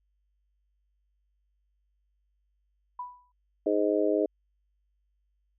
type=tone with exponential decay; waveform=sine; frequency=987.8 Hz; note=B5; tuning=in tune; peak=-31 dBFS; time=2.99-3.32 s; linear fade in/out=5 ms; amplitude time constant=70 ms
type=harmonic tone; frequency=103.83 Hz; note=G#2; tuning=in tune; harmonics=3 / 4 / 5 / 6; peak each=-28 / -27 / -30 / -29 dBFS; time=3.66-4.26 s; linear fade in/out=5 ms
effects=added 50 Hz sine -70 dBFS peak until 5.58 s